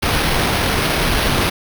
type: noise with sample-and-hold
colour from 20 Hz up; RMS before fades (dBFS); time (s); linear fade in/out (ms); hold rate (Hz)
pink; -17; 0.02-1.5; 10; 7350
effects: none